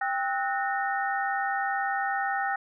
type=tone cluster; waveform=sine; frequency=790 / 1295 / 1473 / 1835 Hz; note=G5 / E6 / F#6 / A#6; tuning=+13 / -31 / -8 / -28 cents; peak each=-28 / -35 / -33 / -32 dBFS; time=0.01-2.56 s; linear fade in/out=5 ms; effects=none